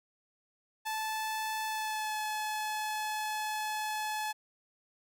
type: tone with pitch glide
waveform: sawtooth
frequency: 873 to 857 Hz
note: A5 to A5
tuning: -14 to -46 cents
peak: -29 dBFS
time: 0.85-4.33 s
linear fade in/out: 20 ms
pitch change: -32 cents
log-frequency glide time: 1.66-2.18 s
effects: none